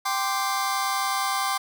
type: chord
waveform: sawtooth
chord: G suspended fourth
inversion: none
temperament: just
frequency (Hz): 784 / 1045.3 / 1176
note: G5 / C6 / D6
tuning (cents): 0 / -2 / +2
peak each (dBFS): -24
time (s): 0.05-1.58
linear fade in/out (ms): 10
effects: none